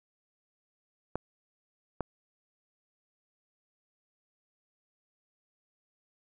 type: clicks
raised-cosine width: 1 ms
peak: -17 dBFS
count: 2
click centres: 1.156 / 2.007 s
effects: none